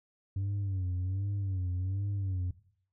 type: tone with vibrato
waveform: sine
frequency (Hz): 95.3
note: G2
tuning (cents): -48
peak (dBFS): -27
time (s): 0.36-2.51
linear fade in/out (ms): 5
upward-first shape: sine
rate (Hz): 1.3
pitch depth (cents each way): 100
effects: noise-tail reverb RT60 0.6 s tail -18 dB re dry + tanh soft clip ceiling -29 dBFS